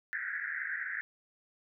pink band-pass noise, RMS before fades -37 dBFS, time 0.13-1.01 s, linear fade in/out 0 ms, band 1500 to 2000 Hz, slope 96 dB/octave, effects none

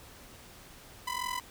sawtooth ring-modulated tone, 1000 Hz, B5, 21 cents sharp, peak -26 dBFS, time 1.07-1.4 s, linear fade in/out 2 ms, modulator 21.6 Hz, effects pink hiss -52 dBFS RMS until 1.5 s

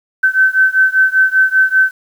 sine beating tone pair, 1532 / 1537.1 Hz, G6 / G6, -40 / -34 cents, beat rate 5.1 Hz, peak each -11 / -12 dBFS, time 0.23-1.91 s, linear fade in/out 10 ms, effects 7-bit

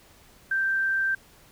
sine tone, 1568 Hz, G6, in tune, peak -22 dBFS, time 0.51-1.15 s, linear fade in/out 5 ms, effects pink hiss -55 dBFS RMS until 1.51 s

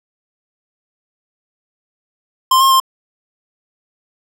square tone with pitch steps, 1047 / 1071 / 1055 Hz, C6 / C6 / C6, +1 / +40 / +14 cents, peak -9 dBFS, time 2.51-2.801 s, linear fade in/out 5 ms, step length 97 ms, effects none

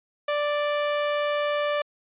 sawtooth tone, 587.3 Hz, D5, in tune, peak -19 dBFS, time 0.28-1.82 s, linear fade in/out 5 ms, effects resampled to 8000 Hz

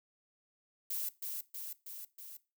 violet noise with echo, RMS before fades -37 dBFS, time 0.9-1.09 s, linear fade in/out 5 ms, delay 320 ms, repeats 4, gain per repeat -3 dB, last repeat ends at 2.37 s, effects noise-tail reverb RT60 0.3 s tail -19 dB re dry

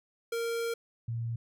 square / sine tone pair in turn, 463.6 / 115.9 Hz, A#4 / A#2, -10 / -10 cents, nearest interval 2 octaves, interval 2400 cents, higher first, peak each -31 / -31 dBFS, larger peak neither, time 0.32-0.74 / 1.08-1.36 s, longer first, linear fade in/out 5 ms, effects none

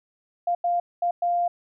sine tone bursts at uneven times, 698.5 Hz, F5, in tune, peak -20 dBFS, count 4, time 0.47-0.55 / 0.64-0.8 / 1.02-1.11 / 1.22-1.48 s, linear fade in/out 5 ms, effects none

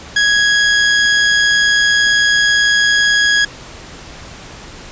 sawtooth tone with amplitude modulation, 1661.2 Hz, G#6, in tune, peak -5 dBFS, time 0.16-3.45 s, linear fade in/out 5 ms, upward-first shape sine, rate 118 Hz, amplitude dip 25%, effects pink hiss -34 dBFS RMS until 4.91 s + resampled to 16000 Hz

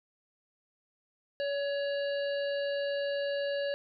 harmonic tone with a mistuned harmonic, 566 Hz, C#5, 36 cents sharp, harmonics 1 / 3 / 5 / 7 / 8, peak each -30 / -40 / -44 / -47 / -48 dBFS, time 1.4-3.74 s, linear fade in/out 0 ms, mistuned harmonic 3, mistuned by -16 cents, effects none

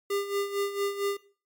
square tone with tremolo, 401.2 Hz, G4, 40 cents sharp, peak -26 dBFS, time 0.1-1.17 s, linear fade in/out 5 ms, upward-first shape sine, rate 4.4 Hz, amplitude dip 70%, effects noise-tail reverb RT60 0.4 s tail -17 dB re dry + MP3 96 kbps

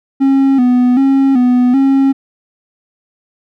triangle tone with vibrato, 259.4 Hz, C4, 15 cents flat, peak -5 dBFS, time 0.2-2.13 s, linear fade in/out 20 ms, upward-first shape square, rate 1.3 Hz, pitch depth 78 cents each way, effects none

